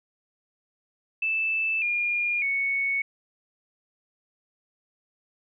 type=tone with pitch steps; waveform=sine; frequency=2637 / 2418 / 2217 Hz; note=E7 / D7 / C#7; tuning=0 / +50 / 0 cents; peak=-23 dBFS; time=1.22-3.02 s; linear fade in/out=5 ms; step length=600 ms; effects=none